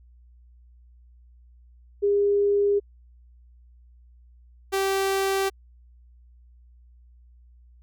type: tone pair in turn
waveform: sine / sawtooth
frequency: 405.4 / 388.6 Hz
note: G#4 / G4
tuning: -42 / -15 cents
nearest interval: minor second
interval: 73 cents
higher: first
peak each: -18 dBFS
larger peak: neither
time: 2.02-2.8 / 4.72-5.5 s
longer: neither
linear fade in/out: 20 ms
effects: added 60 Hz sine -50 dBFS peak until 7.82 s